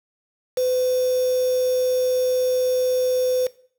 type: tone with quantisation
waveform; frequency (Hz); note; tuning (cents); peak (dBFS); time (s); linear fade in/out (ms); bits
sine; 506; B4; +42; -18; 0.57-3.47; 5; 5
effects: noise-tail reverb RT60 0.5 s tail -19 dB re dry